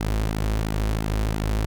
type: tone with flanger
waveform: sawtooth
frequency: 53.2 Hz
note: G#1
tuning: 42 cents sharp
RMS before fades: -24 dBFS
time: 0-1.66 s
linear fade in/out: 10 ms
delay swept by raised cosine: 1.7 to 7.1 ms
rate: 2.9 Hz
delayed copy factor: -0.6
effects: none